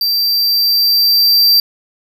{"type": "tone with level ramp", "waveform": "square", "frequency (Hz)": 4693, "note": "D8", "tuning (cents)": -2, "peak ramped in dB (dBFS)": [-13, -7], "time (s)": [0.01, 1.6], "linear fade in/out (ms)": 2, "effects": ["8-bit"]}